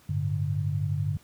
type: chord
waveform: sine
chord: G suspended second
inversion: none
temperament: equal with one note detuned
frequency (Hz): 98 / 110 / 146.07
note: G2 / A2 / D3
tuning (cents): 0 / 0 / -9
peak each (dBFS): -28 / -33 / -28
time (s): 0.09-1.17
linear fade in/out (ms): 5
effects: pink hiss -58 dBFS RMS until 1.23 s + high-pass 60 Hz 12 dB/octave